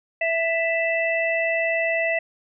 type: harmonic tone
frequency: 661 Hz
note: E5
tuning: 5 cents sharp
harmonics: 1 / 3 / 4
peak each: -23 / -24 / -27 dBFS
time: 0.21-2.19 s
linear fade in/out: 5 ms
effects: none